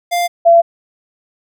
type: tone pair in turn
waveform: square / sine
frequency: 698.5 / 677.4 Hz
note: F5 / E5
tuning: 0 / +47 cents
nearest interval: minor second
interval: 53 cents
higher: first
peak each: -14 / -4 dBFS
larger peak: second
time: 0.11-0.28 / 0.45-0.62 s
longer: neither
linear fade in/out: 20 ms
effects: none